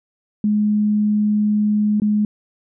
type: tone with dropouts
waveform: sine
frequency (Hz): 210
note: G#3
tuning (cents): +19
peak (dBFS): -14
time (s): 0.44-2.25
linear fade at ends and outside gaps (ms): 2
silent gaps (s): 2-2.019
effects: none